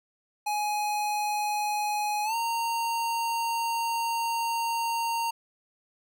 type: tone with pitch glide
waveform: square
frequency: 837 to 923.4 Hz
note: G#5 to A#5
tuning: +13 to -17 cents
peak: -27 dBFS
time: 0.46-5.31 s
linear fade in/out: 10 ms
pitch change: +170 cents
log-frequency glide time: 2.24-2.35 s
effects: none